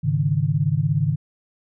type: chord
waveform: sine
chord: Ab suspended fourth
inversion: none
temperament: equal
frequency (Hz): 103.83 / 138.59 / 155.56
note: Ab2 / Db3 / Eb3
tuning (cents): 0 / 0 / 0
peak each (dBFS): -25 / -21 / -21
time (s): 0.03-1.16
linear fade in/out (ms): 20
effects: none